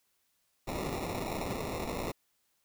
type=noise with sample-and-hold; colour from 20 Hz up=white; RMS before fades=-36 dBFS; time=0.67-2.12 s; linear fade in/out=10 ms; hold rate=1575 Hz; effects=white hiss -75 dBFS RMS until 2.64 s